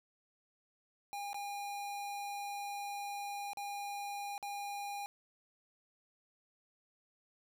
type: tone with dropouts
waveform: square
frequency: 810 Hz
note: G#5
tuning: 43 cents flat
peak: -40 dBFS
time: 1.13-5.06 s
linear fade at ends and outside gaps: 0 ms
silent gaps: 1.331-1.344 / 3.533-3.572 / 4.379-4.427 s
effects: 12-bit